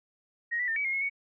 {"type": "tone with pitch steps", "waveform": "sine", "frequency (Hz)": [1879, 1966, 1807, 2277, 2141, 2175, 2228], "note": ["A#6", "B6", "A6", "C#7", "C7", "C#7", "C#7"], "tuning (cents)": [13, -8, 46, 46, 39, -33, 8], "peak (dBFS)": -27, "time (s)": [0.51, 1.098], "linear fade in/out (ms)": 20, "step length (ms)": 84, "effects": []}